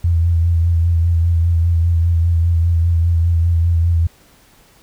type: tone with vibrato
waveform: sine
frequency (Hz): 84.2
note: E2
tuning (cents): +37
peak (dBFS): -11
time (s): 0.04-4.07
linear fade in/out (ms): 5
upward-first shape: sine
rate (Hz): 5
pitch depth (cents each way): 35
effects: pink hiss -50 dBFS RMS until 4.82 s